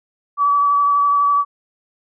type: tone with vibrato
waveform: sine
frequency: 1146 Hz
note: D6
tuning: 43 cents flat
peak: -12 dBFS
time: 0.37-1.45 s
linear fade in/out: 50 ms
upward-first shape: sine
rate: 12 Hz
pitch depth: 13 cents each way
effects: none